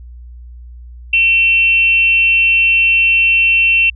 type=tone with frequency modulation; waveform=sine; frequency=2700 Hz; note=E7; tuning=41 cents sharp; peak=-8 dBFS; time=1.13-3.9 s; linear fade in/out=5 ms; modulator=357 Hz; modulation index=0.25; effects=added 60 Hz sine -31 dBFS peak until 3.95 s